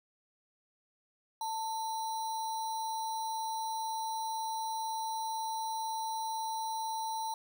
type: tone with sample-and-hold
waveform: sine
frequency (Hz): 889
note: A5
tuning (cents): +18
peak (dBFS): -33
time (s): 1.41-7.34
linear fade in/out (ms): 2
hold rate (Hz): 4900
effects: none